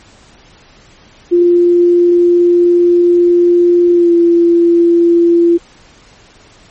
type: tone with pitch glide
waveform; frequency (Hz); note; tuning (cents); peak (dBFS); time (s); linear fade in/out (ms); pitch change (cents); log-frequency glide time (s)
sine; 349.2 to 341.4; F4 to F4; 0 to -39; -5; 1.31-5.58; 20; -39; 3.92-4.13
effects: pink hiss -43 dBFS RMS until 6.7 s + MP3 32 kbps